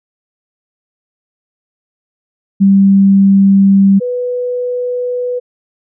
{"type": "tone pair in turn", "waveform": "sine", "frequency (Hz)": [196, 493.9], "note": ["G3", "B4"], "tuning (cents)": [0, 0], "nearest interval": "octave + major third", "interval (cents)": 1600, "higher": "second", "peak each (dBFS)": [-4, -14], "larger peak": "first", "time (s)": [[2.6, 4], [4, 5.4]], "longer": "neither", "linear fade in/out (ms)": 20, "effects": []}